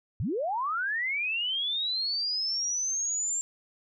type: linear sweep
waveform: sine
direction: up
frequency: 77 to 7420 Hz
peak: -27 dBFS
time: 0.2-3.41 s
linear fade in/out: 0 ms
effects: none